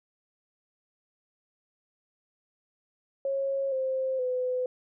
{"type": "tone with pitch steps", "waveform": "sine", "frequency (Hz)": [546, 525, 504.7], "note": ["C#5", "C5", "B4"], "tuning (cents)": [-26, 6, 38], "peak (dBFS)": -26, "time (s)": [3.25, 4.66], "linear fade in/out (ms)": 2, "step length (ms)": 470, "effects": []}